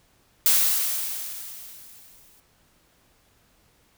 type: noise with exponential decay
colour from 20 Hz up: blue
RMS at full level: -17 dBFS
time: 0.46-2.4 s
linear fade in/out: 1 ms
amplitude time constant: 420 ms
effects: pink hiss -62 dBFS RMS until 3.97 s